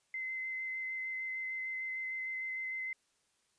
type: tone with vibrato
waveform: sine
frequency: 2060 Hz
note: C7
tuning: 28 cents flat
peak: -36 dBFS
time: 0.14-2.93 s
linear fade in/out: 2 ms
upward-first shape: square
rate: 6.6 Hz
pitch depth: 9 cents each way
effects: white hiss -75 dBFS RMS until 3.58 s + resampled to 22050 Hz